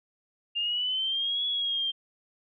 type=linear two-way sweep; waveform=sine; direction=up then down; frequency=2794 to 3383 to 3159 Hz; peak=-26 dBFS; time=0.55-1.92 s; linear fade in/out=20 ms; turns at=1.46 s; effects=none